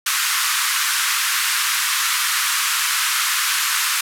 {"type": "band-pass noise", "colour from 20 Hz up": "pink", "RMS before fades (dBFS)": -20, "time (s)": [0.06, 4.01], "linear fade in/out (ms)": 5, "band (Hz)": [1100, 14000], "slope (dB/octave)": 48, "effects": []}